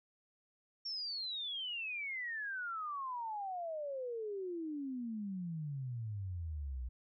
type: exponential sweep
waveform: sine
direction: down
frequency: 5530 to 59.2 Hz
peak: -38 dBFS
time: 0.85-6.89 s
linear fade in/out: 10 ms
effects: none